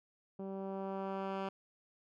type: tone with low-pass filter sweep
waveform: 10% pulse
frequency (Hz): 193.4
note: G3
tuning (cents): -23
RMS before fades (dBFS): -40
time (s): 0.39-1.49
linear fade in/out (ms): 5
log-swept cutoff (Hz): 410 to 2600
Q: 0.71
effects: none